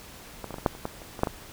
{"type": "clicks", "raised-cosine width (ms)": 1, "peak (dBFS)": [-20, -23, -20, -23, -6, -28, -15, -29, -23, -7, -14], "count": 11, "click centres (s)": [0.443, 0.507, 0.542, 0.584, 0.662, 0.751, 0.854, 1.018, 1.192, 1.234, 1.272], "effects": ["pink hiss -46 dBFS RMS until 1.52 s"]}